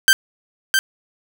sawtooth tone with echo, 1563 Hz, G6, 6 cents flat, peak -5 dBFS, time 0.08-0.13 s, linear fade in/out 0 ms, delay 660 ms, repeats 1, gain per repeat -5 dB, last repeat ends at 0.79 s, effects none

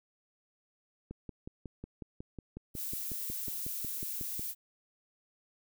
click train, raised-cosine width 3 ms, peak -29 dBFS, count 19, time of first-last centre 1.11-4.395 s, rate 5.48 Hz
violet noise, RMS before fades -38 dBFS, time 2.74-4.55 s, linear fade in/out 50 ms
effects none

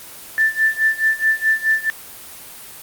sine tone with tremolo, 1768 Hz, A6, 8 cents sharp, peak -11 dBFS, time 0.38-1.9 s, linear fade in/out 0 ms, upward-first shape sine, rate 4.7 Hz, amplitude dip 90%, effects white hiss -37 dBFS RMS until 2.82 s + Opus 24 kbps

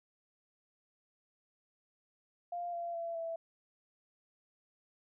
sine tone with pitch steps, 698.5 / 686.1 / 673.9 / 662 Hz, F5 / F5 / E5 / E5, 0 / -31 / +38 / +7 cents, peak -36 dBFS, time 2.52-3.36 s, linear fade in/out 5 ms, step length 210 ms, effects none

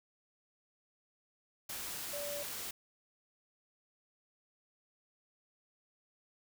sine tone in noise, 579 Hz, D5, 25 cents flat, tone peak -40 dBFS, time 2.13-2.43 s, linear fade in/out 5 ms, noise white, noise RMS -42 dBFS, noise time 1.69-2.71 s, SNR -1 dB, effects none

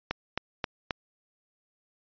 click train, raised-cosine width 0.3 ms, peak -12 dBFS, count 4, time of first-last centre 0.11-0.908 s, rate 3.76 Hz, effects resampled to 11025 Hz

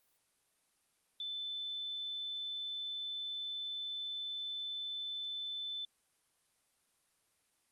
sine tone, 3520 Hz, A7, in tune, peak -38 dBFS, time 1.2-5.85 s, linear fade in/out 2 ms, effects white hiss -75 dBFS RMS until 7.71 s + Opus 32 kbps

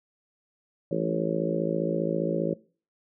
harmonic tone with a mistuned harmonic, 55 Hz, A1, in tune, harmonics 3 / 4 / 5 / 6 / 7 / 8 / 9 / 10, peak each -31 / -35 / -37 / -32 / -33 / -33 / -35 / -31 dBFS, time 0.91-2.54 s, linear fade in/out 5 ms, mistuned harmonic 3, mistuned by +26 cents, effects noise-tail reverb RT60 0.4 s tail -22 dB re dry

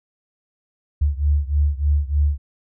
sine beating tone pair, 71.7 / 75 Hz, D2 / D2, -41 / +37 cents, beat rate 3.3 Hz, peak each -18 / -20 dBFS, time 1.01-2.38 s, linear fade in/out 10 ms, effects none

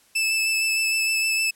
sawtooth tone with vibrato, 2627 Hz, E7, 7 cents flat, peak -17 dBFS, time 0.15-1.51 s, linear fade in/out 10 ms, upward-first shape sine, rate 6.5 Hz, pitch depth 14 cents each way, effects white hiss -58 dBFS RMS until 1.55 s + low-pass 12000 Hz 12 dB/octave

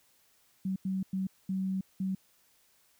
sine tone bursts at uneven times, 190 Hz, F#3, 46 cents sharp, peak -29 dBFS, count 5, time 0.65-0.76 / 0.85-1.03 / 1.13-1.27 / 1.49-1.81 / 2-2.15 s, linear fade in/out 5 ms, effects white hiss -67 dBFS RMS until 2.99 s

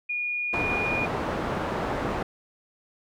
sine tone, 2440 Hz, D#7, 34 cents flat, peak -26 dBFS, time 0.09-1.06 s, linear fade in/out 10 ms
white low-pass noise, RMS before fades -29 dBFS, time 0.53-2.23 s, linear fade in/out 5 ms, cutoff 910 Hz, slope 12 dB/octave
effects none

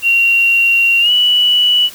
sine tone with pitch glide, 2754 to 2952 Hz, F7 to F#7, -25 to -5 cents, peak -8 dBFS, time 0.02-1.9 s, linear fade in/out 50 ms, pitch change +120 cents, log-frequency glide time 1-1.11 s, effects white hiss -35 dBFS RMS until 1.94 s

